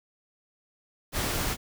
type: noise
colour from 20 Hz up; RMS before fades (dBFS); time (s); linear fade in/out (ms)
pink; -29; 1.12-1.57; 50
effects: none